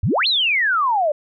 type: exponential two-way sweep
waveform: sine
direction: up then down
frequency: 75 to 4328 to 571 Hz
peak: -15 dBFS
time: 0.03-1.12 s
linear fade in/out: 5 ms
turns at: 0.27 s
effects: none